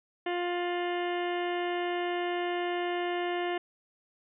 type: harmonic tone with a mistuned harmonic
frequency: 352.2 Hz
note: F4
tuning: 15 cents sharp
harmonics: 1 / 2 / 3 / 4 / 5 / 6 / 7 / 8 / 9 / 10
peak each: -31 / -34 / -42 / -46 / -40 / -42 / -51 / -45 / -47 / -54 dBFS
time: 0.26-3.58 s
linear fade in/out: 5 ms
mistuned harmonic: 9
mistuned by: -68 cents
effects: none